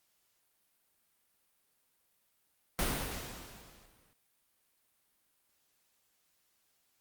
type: noise with exponential decay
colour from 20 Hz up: pink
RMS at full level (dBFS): -30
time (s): 2.79-4.13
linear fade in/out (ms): 0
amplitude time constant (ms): 290
effects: white hiss -75 dBFS RMS until 7 s + Opus 48 kbps